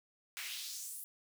pink noise with high-pass filter sweep, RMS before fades -44 dBFS, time 0.37-1.04 s, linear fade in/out 0 ms, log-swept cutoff 1900 to 12000 Hz, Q 1.9, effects none

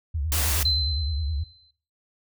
sine tone with vibrato, 74.8 Hz, D2, 32 cents sharp, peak -24 dBFS, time 0.14-1.44 s, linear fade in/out 10 ms, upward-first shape sine, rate 9.6 Hz, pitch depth 180 cents each way
white noise, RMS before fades -26 dBFS, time 0.32-0.63 s, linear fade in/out 0 ms
sine tone with exponential decay, 4069 Hz, C8, 49 cents flat, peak -19 dBFS, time 0.65-1.71 s, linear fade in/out 5 ms, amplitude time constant 230 ms
effects noise-tail reverb RT60 0.5 s tail -18 dB re dry

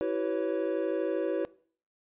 triangle chord, C# half-diminished seventh, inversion first, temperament equal with one note detuned, 329.6 / 382.2 / 493.9 / 554.4 Hz, E4 / G4 / B4 / C#5, 0 / -44 / 0 / 0 cents, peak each -31 dBFS, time 0.01-1.45 s, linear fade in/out 0 ms, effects noise-tail reverb RT60 0.5 s tail -21 dB re dry + resampled to 8000 Hz

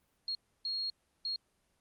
sine tone bursts at uneven times, 4280 Hz, C8, 38 cents sharp, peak -33 dBFS, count 3, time 0.28-0.35 / 0.65-0.9 / 1.25-1.36 s, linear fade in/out 2 ms, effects pink hiss -75 dBFS RMS until 1.8 s + Opus 24 kbps

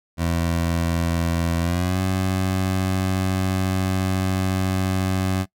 20% pulse tone with pitch glide, 84.3 to 94.08 Hz, E2 to F#2, +39 to +29 cents, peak -15 dBFS, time 0.17-5.46 s, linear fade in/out 50 ms, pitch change +190 cents, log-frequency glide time 1.6-2 s, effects noise-tail reverb RT60 0.1 s tail -21 dB re dry

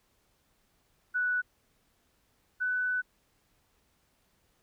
sine tone pair in turn, 1480 / 1496.3 Hz, F#6 / F#6, 0 / +19 cents, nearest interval unison, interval 19 cents, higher second, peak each -26 / -27 dBFS, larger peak first, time 1.14-1.42 / 2.6-3.02 s, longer second, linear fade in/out 20 ms, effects pink hiss -71 dBFS RMS until 4.62 s

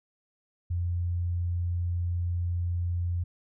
sine tone, 87.31 Hz, F2, in tune, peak -26 dBFS, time 0.7-3.24 s, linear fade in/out 10 ms, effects none

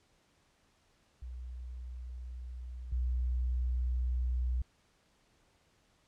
sine tone pair in turn, 61.8 / 61.8 Hz, B1 / B1, +2 / +2 cents, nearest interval unison, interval 0 cents, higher neither, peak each -40 / -29 dBFS, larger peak second, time 1.22-2.92 / 2.92-4.62 s, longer neither, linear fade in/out 5 ms, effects pink hiss -70 dBFS RMS until 6.07 s + low-pass 8000 Hz 12 dB/octave

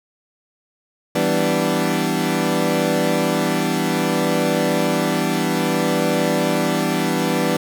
20% pulse chord, E minor seventh, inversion none, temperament equal, 164.81 / 196 / 246.9 / 293.7 Hz, E3 / G3 / B3 / D4, 0 / 0 / 0 / 0 cents, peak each -18 dBFS, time 1.15-7.57 s, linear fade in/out 5 ms, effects none

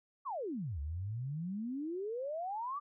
sine exponential two-way sweep, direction down then up, 1200 to 69 to 1200 Hz, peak -36 dBFS, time 0.25-2.8 s, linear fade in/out 20 ms, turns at 0.8 s, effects none

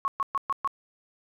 sine tone bursts, 1100 Hz, C#6, 14 cents flat, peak -23 dBFS, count 5, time 0.05-0.675 s, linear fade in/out 0 ms, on 29 ms, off 120 ms, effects none

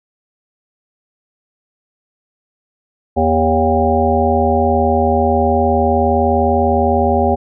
harmonic tone with a mistuned harmonic, 79.8 Hz, D#2, 44 cents sharp, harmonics 1 / 3 / 5 / 7 / 9 / 10, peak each -18 / -18 / -18 / -18 / -18 / -18 dBFS, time 3.16-7.36 s, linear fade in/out 20 ms, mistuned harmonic 1, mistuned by +22 cents, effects none

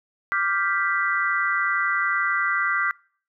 sine chord, G dominant seventh, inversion second, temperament equal, 1174.7 / 1396.9 / 1568 / 1975.5 Hz, D6 / F6 / G6 / B6, 0 / 0 / 0 / 0 cents, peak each -26 dBFS, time 0.32-2.91 s, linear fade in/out 0 ms, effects noise-tail reverb RT60 0.5 s tail -25 dB re dry

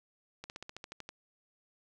slowing click train, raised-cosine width 0.2 ms, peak -26 dBFS, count 10, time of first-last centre 0.44-1.091 s, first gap 59 ms, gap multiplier 1.05, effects none

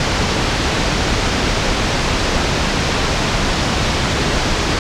pink low-pass noise, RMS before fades -17 dBFS, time 0-4.79 s, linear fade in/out 2 ms, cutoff 6100 Hz, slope 24 dB/octave, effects none

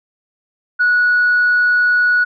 sine tone, 1465 Hz, F#6, 18 cents flat, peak -9 dBFS, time 0.79-2.25 s, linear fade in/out 20 ms, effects tanh soft clip ceiling -7 dBFS

